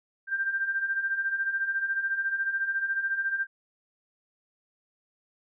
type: beating tone pair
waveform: sine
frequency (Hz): 1568 / 1582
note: G6 / G6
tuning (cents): 0 / +15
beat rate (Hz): 14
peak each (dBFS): -33 / -27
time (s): 0.27-3.47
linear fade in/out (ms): 50
effects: none